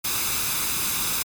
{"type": "noise with comb filter", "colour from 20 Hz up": "white", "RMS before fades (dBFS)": -25, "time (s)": [0.04, 1.23], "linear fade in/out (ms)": 10, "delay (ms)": 0.8, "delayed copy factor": 0.55, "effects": ["MP3 96 kbps"]}